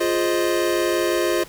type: chord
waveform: square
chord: F minor seventh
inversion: none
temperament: equal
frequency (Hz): 349.2 / 415.3 / 523.3 / 622.3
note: F4 / Ab4 / C5 / Eb5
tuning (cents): 0 / 0 / 0 / 0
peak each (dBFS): -22 / -27 / -27 / -26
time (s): 0-1.44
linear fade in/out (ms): 10
effects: pink hiss -44 dBFS RMS until 1.48 s